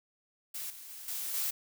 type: noise with level steps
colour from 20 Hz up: blue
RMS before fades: -39 / -48 / -46 / -37 / -33 dBFS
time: 0.54-1.51 s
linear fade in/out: 10 ms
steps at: 0.7 / 0.89 / 1.08 / 1.34 s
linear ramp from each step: 2 ms
effects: none